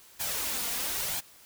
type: noise with flanger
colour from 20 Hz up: white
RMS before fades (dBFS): -32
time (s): 0.19-1.21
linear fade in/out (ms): 20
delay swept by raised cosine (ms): 1.2 to 4.3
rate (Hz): 1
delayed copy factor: +0.55
effects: white hiss -55 dBFS RMS until 1.45 s